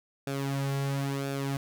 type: tone with flanger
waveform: sawtooth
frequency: 138.2 Hz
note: C#3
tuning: 5 cents flat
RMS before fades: -31 dBFS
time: 0.27-1.57 s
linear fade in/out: 2 ms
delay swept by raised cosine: 0.98 to 3.28 ms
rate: 0.98 Hz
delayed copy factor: -0.65
effects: none